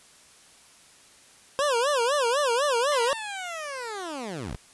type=tone with vibrato; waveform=25% pulse; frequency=523.3 Hz; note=C5; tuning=in tune; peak=-18 dBFS; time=1.59-3.13 s; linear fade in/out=0 ms; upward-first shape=sine; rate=4 Hz; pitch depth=220 cents each way
type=linear sweep; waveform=15% pulse; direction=down; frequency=1046.5 to 34.65 Hz; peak=-26 dBFS; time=2.92-4.56 s; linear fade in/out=0 ms
effects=white hiss -54 dBFS RMS until 4.73 s + resampled to 24000 Hz